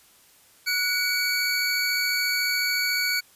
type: tone cluster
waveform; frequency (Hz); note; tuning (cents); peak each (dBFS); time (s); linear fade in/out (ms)
square; 1467 / 2266 / 4475; F#6 / C#7 / C#8; -15 / +37 / +16; -29 / -27 / -27; 0.66-3.21; 20
effects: white hiss -56 dBFS RMS until 3.35 s + resampled to 32000 Hz